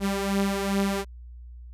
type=beating tone pair; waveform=sawtooth; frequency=196.7 / 199.2 Hz; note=G3 / G3; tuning=+6 / +28 cents; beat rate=2.5 Hz; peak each=-21 / -25 dBFS; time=0-1.05 s; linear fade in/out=50 ms; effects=added 60 Hz sine -40 dBFS peak until 1.73 s + resampled to 32000 Hz